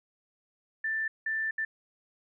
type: tone bursts at uneven times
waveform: sine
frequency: 1772 Hz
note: A6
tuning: 12 cents sharp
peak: -28 dBFS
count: 3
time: 0.84-1.08 / 1.26-1.51 / 1.58-1.65 s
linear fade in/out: 5 ms
effects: none